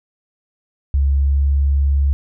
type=tone with pitch glide; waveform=sine; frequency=69.3 to 69.9 Hz; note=C#2 to C#2; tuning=0 to +15 cents; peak=-12 dBFS; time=0.94-2.13 s; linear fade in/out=0 ms; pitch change=+15 cents; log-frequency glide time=1.18-1.46 s; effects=none